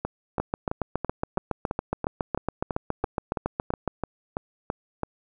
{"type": "two click trains", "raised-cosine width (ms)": 1, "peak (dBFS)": [-11, -13], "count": [26, 16], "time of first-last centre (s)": [[0.4, 3.877], [0.05, 5.033]], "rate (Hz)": [7.19, 3.01], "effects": []}